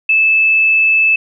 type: tone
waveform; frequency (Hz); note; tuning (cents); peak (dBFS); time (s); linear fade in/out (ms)
sine; 2621; E7; -11; -8; 0.09-1.16; 5
effects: none